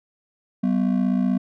triangle ring-modulated tone, 220 Hz, A3, in tune, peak -13 dBFS, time 0.63-1.38 s, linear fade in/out 10 ms, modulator 28 Hz, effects none

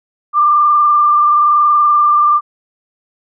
sine tone with frequency modulation, 1188 Hz, D6, 20 cents sharp, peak -7 dBFS, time 0.33-2.41 s, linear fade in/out 50 ms, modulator 21 Hz, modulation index 0.8, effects none

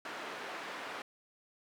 white band-pass noise, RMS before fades -43 dBFS, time 0.05-1.02 s, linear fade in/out 2 ms, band 320 to 1800 Hz, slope 12 dB/octave, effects none

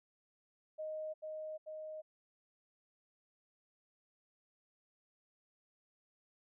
sine tone with echo, 622.3 Hz, D#5, in tune, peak -39 dBFS, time 0.78-1.14 s, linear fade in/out 20 ms, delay 440 ms, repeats 2, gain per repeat -2 dB, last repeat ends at 2.02 s, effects none

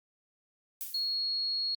violet noise with exponential decay, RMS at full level -35 dBFS, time 0.81-1.27 s, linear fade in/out 0 ms, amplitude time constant 100 ms
sine tone, 4313 Hz, C#8, 48 cents flat, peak -29 dBFS, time 0.94-1.75 s, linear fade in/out 5 ms
effects Opus 48 kbps

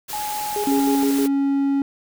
white noise, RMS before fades -31 dBFS, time 0.08-1.28 s, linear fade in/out 20 ms
sine tone with pitch glide, 841 to 831.3 Hz, G#5 to G#5, +22 to +1 cents, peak -25 dBFS, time 0.13-1.04 s, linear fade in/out 2 ms, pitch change -21 cents, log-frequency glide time 0.39-0.79 s
sine tone with tremolo, 412.6 Hz, G#4, 11 cents flat, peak -22 dBFS, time 0.56-1.26 s, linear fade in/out 2 ms, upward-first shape square, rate 6.4 Hz, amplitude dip 70%
triangle tone, 277.2 Hz, C#4, in tune, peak -15 dBFS, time 0.67-1.82 s, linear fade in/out 2 ms
effects none

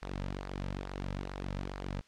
sawtooth tone with flanger, 47.44 Hz, F#1, 44 cents sharp, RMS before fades -39 dBFS, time 0.02-2.01 s, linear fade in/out 0 ms, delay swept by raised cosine 0.3 to 2.8 ms, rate 2.3 Hz, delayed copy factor -0.55, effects white hiss -64 dBFS RMS until 2.07 s + low-pass 5000 Hz 12 dB/octave

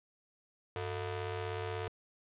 sawtooth ring-modulated tone, 271.5 Hz, C#4, 36 cents flat, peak -29 dBFS, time 0.76-1.88 s, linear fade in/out 0 ms, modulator 174 Hz, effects resampled to 8000 Hz + 10-bit

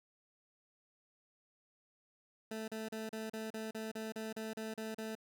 20% pulse tone bursts, 220 Hz, A3, in tune, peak -35 dBFS, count 13, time 2.51-5.152 s, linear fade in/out 5 ms, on 170 ms, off 36 ms, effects none

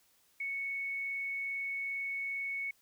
sine tone with frequency modulation, 2215 Hz, C#7, 2 cents flat, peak -34 dBFS, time 0.4-2.71 s, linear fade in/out 5 ms, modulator 22.4 Hz, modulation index 0.32, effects white hiss -69 dBFS RMS until 2.81 s

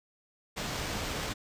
pink noise with sample-and-hold, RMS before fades -35 dBFS, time 0.56-1.34 s, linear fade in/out 20 ms, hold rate 11025 Hz, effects resampled to 32000 Hz

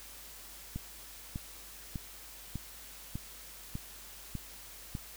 click train, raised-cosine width 5 ms, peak -24 dBFS, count 8, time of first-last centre 0.76-4.952 s, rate 1.67 Hz, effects added 50 Hz sine -57 dBFS peak until 5.16 s + white hiss -50 dBFS RMS until 5.16 s

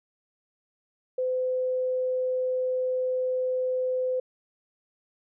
sine tone, 510 Hz, C5, 44 cents flat, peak -24 dBFS, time 1.18-4.2 s, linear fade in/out 5 ms, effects none

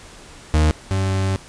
40% pulse tone pair in turn, 77 / 95.84 Hz, D#2 / G2, -17 / -39 cents, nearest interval major third, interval 378 cents, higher second, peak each -12 / -17 dBFS, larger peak first, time 0.54-0.71 / 0.91-1.36 s, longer second, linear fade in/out 0 ms, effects pink hiss -42 dBFS RMS until 1.48 s + resampled to 22050 Hz

